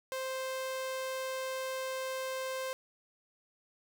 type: tone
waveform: sawtooth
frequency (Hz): 523.3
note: C5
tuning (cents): 0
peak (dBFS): -31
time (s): 0.12-2.73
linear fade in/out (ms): 0
effects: none